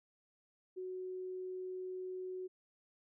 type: tone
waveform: sine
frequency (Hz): 370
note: F#4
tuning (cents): 0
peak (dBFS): -40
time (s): 0.76-2.48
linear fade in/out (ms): 20
effects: none